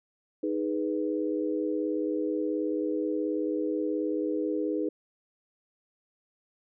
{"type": "chord", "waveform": "sine", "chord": "G# minor", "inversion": "second", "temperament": "equal", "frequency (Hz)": [311.1, 415.3, 493.9], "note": ["D#4", "G#4", "B4"], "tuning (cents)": [0, 0, 0], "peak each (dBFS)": [-29, -32, -33], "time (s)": [0.43, 4.89], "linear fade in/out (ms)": 5, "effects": []}